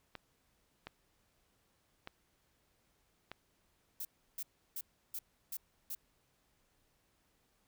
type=clicks; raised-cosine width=0.3 ms; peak=-28 dBFS; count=4; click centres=0.153 / 0.87 / 2.074 / 3.316 s
type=noise bursts; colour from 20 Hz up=violet; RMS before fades=-41 dBFS; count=6; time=4-5.95 s; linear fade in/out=5 ms; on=50 ms; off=330 ms
effects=pink hiss -75 dBFS RMS until 7.67 s